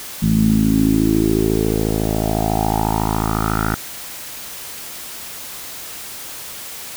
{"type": "tone with low-pass filter sweep", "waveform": "10% pulse", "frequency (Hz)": 54, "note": "A1", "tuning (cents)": -32, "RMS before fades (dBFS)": -17, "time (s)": [0.22, 3.75], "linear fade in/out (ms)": 10, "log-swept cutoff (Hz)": [190, 1500], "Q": 5.1, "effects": ["white hiss -32 dBFS RMS until 6.96 s"]}